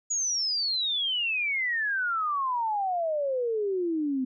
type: exponential sweep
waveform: sine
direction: down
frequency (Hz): 6890 to 252.6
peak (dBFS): -25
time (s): 0.1-4.25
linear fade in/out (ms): 10
effects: none